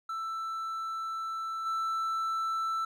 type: tone with level steps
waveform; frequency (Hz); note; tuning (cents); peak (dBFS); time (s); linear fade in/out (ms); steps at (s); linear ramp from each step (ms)
triangle; 1327; E6; +11; -31 / -27; 0.09-2.85; 5; 1.65; 20
effects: none